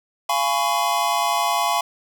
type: chord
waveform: square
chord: C# dominant seventh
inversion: first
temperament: just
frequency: 693 / 831.5 / 997.9 / 1108.7 Hz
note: E#5 / G#5 / B5 / C#6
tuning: -14 / +2 / +18 / 0 cents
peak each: -25 dBFS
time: 0.29-1.81 s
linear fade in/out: 5 ms
effects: none